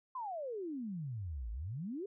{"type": "exponential two-way sweep", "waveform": "sine", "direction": "down then up", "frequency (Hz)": [1065, 51.91, 421.6], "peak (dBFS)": -38, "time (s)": [0.15, 2.06], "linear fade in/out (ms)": 5, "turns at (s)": 1.51, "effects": []}